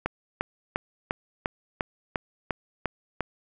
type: click train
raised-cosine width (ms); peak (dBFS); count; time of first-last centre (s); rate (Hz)
0.5; -11; 10; 0.06-3.207; 2.86
effects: none